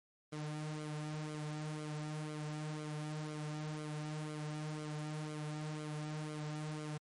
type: tone with flanger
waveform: sawtooth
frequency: 152.3 Hz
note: D#3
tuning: 37 cents flat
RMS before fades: -42 dBFS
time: 0.32-6.98 s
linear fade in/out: 10 ms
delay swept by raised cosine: 1.1 to 4.7 ms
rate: 2 Hz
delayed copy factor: -0.65
effects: MP3 48 kbps